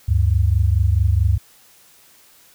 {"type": "tone pair together", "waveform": "sine", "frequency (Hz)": [73.42, 98], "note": ["D2", "G2"], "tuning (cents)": [0, 0], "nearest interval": "perfect fourth", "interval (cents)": 500, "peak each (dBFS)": -16, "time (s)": [0.08, 1.38], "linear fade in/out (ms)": 10, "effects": ["white hiss -51 dBFS RMS until 2.54 s"]}